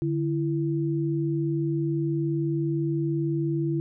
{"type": "tone pair together", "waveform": "sine", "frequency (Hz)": [146.83, 332.8], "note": ["D3", "E4"], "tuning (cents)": [0, 17], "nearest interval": "octave + major second", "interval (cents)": 1417, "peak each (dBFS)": -26, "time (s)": [0.02, 3.8], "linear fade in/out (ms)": 0, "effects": []}